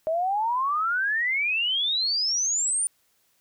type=exponential sweep; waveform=sine; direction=up; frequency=622.3 to 9397 Hz; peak=-22 dBFS; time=0.07-2.87 s; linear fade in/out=0 ms; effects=white hiss -67 dBFS RMS until 3.4 s

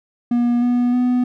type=tone with pitch steps; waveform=triangle; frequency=240 / 244.1 / 248.2 Hz; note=B3 / B3 / B3; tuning=-49 / -20 / +9 cents; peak=-12 dBFS; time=0.31-1.24 s; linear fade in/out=5 ms; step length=310 ms; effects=none

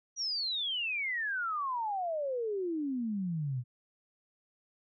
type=exponential sweep; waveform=sine; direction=down; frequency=5860 to 118.3 Hz; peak=-31 dBFS; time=0.16-3.64 s; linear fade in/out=50 ms; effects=none

